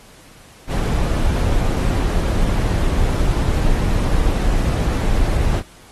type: noise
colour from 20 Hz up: brown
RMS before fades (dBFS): -17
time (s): 0.67-5.63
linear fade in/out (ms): 50
effects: pink hiss -46 dBFS RMS until 5.91 s + AAC 32 kbps